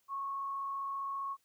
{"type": "tone with frequency modulation", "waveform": "sine", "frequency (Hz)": 1100, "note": "C#6", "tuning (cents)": -14, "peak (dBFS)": -35, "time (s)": [0.08, 1.37], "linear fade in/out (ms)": 50, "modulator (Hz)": 35.1, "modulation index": 0.45, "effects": ["white hiss -75 dBFS RMS until 1.44 s"]}